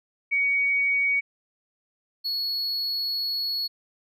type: tone pair in turn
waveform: sine / triangle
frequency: 2247 / 4366 Hz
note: C#7 / C#8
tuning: +23 / -27 cents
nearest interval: major seventh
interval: 1150 cents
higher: second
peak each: -20 / -24 dBFS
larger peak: first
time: 0.31-1.21 / 2.24-3.68 s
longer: second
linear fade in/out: 20 ms
effects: none

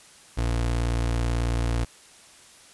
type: tone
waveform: 30% pulse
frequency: 58.27 Hz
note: A#1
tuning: in tune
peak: -20 dBFS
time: 0.37-1.85 s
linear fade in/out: 10 ms
effects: white hiss -51 dBFS RMS until 2.73 s + resampled to 24000 Hz

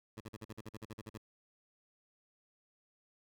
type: tone bursts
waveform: 15% pulse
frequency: 110 Hz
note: A2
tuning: in tune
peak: -38 dBFS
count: 13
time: 0.17-1.178 s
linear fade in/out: 5 ms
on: 36 ms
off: 45 ms
effects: none

